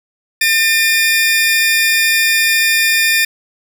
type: tone pair together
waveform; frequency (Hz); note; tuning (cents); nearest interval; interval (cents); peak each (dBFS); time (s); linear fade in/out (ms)
sawtooth; 1803 / 2422; A6 / D#7; +42 / -47; perfect fourth; 511; -10; 0.41-3.25; 5
effects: none